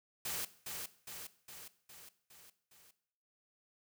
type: noise with echo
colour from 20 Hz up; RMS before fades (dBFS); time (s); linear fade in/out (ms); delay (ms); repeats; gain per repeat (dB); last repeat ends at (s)
white; -39; 0.25-0.45; 5; 410; 6; -4; 2.91
effects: noise-tail reverb RT60 0.7 s tail -17 dB re dry